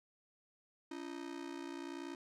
45% pulse ring-modulated tone, 311.1 Hz, D#4, in tune, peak -40 dBFS, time 0.91-2.15 s, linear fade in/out 2 ms, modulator 30.4 Hz, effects low-pass 7000 Hz 12 dB/octave

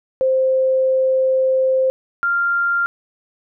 sine tone pair in turn, 523.3 / 1392.2 Hz, C5 / F6, 0 / -6 cents, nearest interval octave + perfect fourth, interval 1694 cents, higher second, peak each -13 / -15 dBFS, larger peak first, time 0.21-1.9 / 2.23-2.86 s, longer first, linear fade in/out 0 ms, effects none

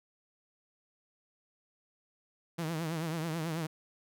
sawtooth tone with vibrato, 162.3 Hz, E3, 27 cents flat, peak -29 dBFS, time 2.58-3.67 s, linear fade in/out 10 ms, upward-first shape triangle, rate 9.2 Hz, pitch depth 110 cents each way, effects none

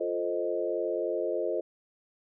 sine chord, F dominant seventh, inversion none, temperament equal, 349.2 / 440 / 523.3 / 622.3 Hz, F4 / A4 / C5 / Eb5, 0 / 0 / 0 / 0 cents, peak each -33 dBFS, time 0-1.61 s, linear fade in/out 10 ms, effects none

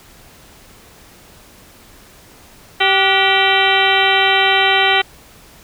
harmonic tone with a mistuned harmonic, 387.9 Hz, G4, 18 cents flat, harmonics 1 / 2 / 3 / 4 / 5 / 6 / 7 / 8 / 9 / 10, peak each -21 / -17 / -24 / -20 / -18 / -19 / -22 / -18 / -29 / -23 dBFS, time 2.8-5.02 s, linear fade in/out 10 ms, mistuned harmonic 4, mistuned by -100 cents, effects pink hiss -44 dBFS RMS until 5.63 s

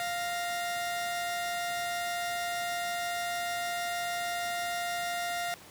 sawtooth tone pair together, 698.5 / 1864.8 Hz, F5 / A#6, 0 / 0 cents, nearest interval octave + perfect fourth, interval 1700 cents, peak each -28 / -36 dBFS, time 0-5.54 s, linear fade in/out 0 ms, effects pink hiss -51 dBFS RMS until 5.7 s + high-pass 100 Hz 12 dB/octave

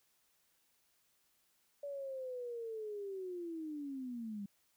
sine linear sweep, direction down, 575 to 196 Hz, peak -40 dBFS, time 1.83-4.46 s, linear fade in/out 5 ms, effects white hiss -75 dBFS RMS until 4.76 s

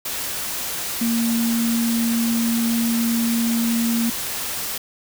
sine tone in noise, 231.5 Hz, A#3, 12 cents flat, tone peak -18 dBFS, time 1.01-4.1 s, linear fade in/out 5 ms, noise white, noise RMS -27 dBFS, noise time 0.05-4.78 s, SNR +6 dB, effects none

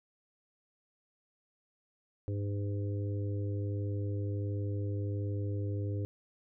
harmonic tone, 101.4 Hz, G#2, 41 cents flat, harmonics 1 / 3 / 4 / 5, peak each -32 / -42 / -44 / -46 dBFS, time 2.28-6.05 s, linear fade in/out 0 ms, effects none

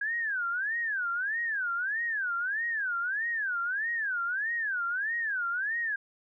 sine tone with vibrato, 1612 Hz, G6, 48 cents sharp, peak -28 dBFS, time 0.01-5.96 s, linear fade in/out 5 ms, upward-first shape sine, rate 1.6 Hz, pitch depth 270 cents each way, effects none

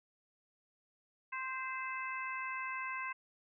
harmonic tone with a mistuned harmonic, 523.3 Hz, C5, in tune, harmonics 2 / 3 / 4 / 5, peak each -41 / -44 / -43 / -45 dBFS, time 1.32-3.13 s, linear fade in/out 10 ms, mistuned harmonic 4, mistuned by -25 cents, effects none

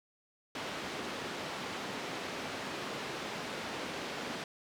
pink band-pass noise, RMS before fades -40 dBFS, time 0.55-4.44 s, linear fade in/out 2 ms, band 220 to 4300 Hz, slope 12 dB/octave, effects none

